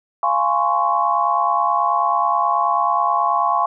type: chord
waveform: sine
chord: Db major seventh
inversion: first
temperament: just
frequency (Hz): 693 / 831.5 / 1039.4 / 1108.7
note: F5 / Ab5 / C6 / Db6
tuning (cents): -14 / +2 / -12 / 0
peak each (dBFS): -22 / -21 / -21 / -19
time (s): 0.23-3.66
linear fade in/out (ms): 2
effects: none